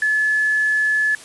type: tone with quantisation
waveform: sine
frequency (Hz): 1720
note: A6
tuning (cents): -40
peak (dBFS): -15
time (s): 0.02-1.15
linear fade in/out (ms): 2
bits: 7
effects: white hiss -40 dBFS RMS until 1.24 s + resampled to 24000 Hz